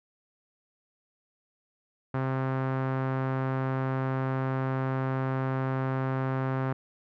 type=tone with low-pass filter; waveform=sawtooth; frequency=132.1 Hz; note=C3; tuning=17 cents sharp; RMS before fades=-29 dBFS; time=2.14-6.73 s; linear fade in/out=5 ms; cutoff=1400 Hz; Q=1.5; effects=none